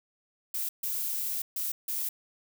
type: noise bursts at uneven times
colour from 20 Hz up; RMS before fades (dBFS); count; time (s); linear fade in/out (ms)
violet; -32; 4; 0.54-0.69 / 0.83-1.42 / 1.56-1.72 / 1.88-2.09; 5
effects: none